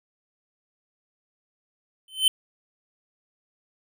square tone with exponential growth, 3069 Hz, G7, 37 cents flat, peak -13 dBFS, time 2.08-2.28 s, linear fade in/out 2 ms, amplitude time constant 42 ms, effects none

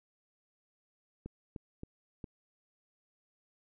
clicks, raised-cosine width 3 ms, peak -29 dBFS, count 4, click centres 1.26 / 1.562 / 1.834 / 2.242 s, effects none

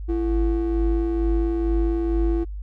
triangle ring-modulated tone, 194.2 Hz, G3, 16 cents flat, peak -14 dBFS, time 0.08-2.45 s, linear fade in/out 20 ms, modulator 142 Hz, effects added 50 Hz sine -29 dBFS peak until 2.62 s

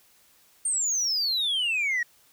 sine exponential sweep, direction down, 8870 to 1864.7 Hz, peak -21 dBFS, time 0.65-2.03 s, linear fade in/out 5 ms, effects tanh soft clip ceiling -22 dBFS + white hiss -60 dBFS RMS until 2.32 s

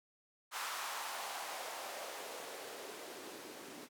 blue noise with band-pass filter sweep, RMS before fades -45 dBFS, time 0.51-3.89 s, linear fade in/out 50 ms, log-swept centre 1100 to 280 Hz, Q 2, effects none

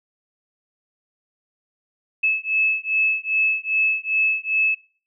sine beating tone pair, 2600 / 2602.5 Hz, E7 / E7, -24 / -23 cents, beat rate 2.5 Hz, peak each -21 dBFS, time 2.23-4.75 s, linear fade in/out 10 ms, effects noise-tail reverb RT60 0.5 s tail -24 dB re dry

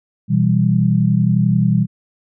sine chord, E minor, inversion second, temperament equal, 123.47 / 164.81 / 196 Hz, B2 / E3 / G3, 0 / 0 / 0 cents, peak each -16 / -16 / -16 dBFS, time 0.28-1.87 s, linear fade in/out 50 ms, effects none

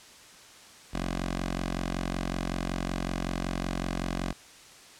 10% pulse tone with notch filter, 45.34 Hz, F#1, 34 cents flat, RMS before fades -32 dBFS, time 0.93-4.33 s, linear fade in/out 10 ms, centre 95 Hz, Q 0.81, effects white hiss -51 dBFS RMS until 4.99 s + low-pass 8000 Hz 12 dB/octave

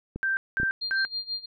clicks, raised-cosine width 3 ms, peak -20 dBFS, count 3, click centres 0.16 / 0.6 / 0.632 s
sine tone bursts, 1568 Hz, G6, in tune, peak -23 dBFS, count 3, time 0.23-1.05 s, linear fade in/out 0 ms, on 140 ms, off 200 ms
sine tone with tremolo, 4200 Hz, C8, 6 cents sharp, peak -27 dBFS, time 0.81-1.46 s, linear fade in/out 10 ms, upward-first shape sine, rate 6.2 Hz, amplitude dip 90%
effects none

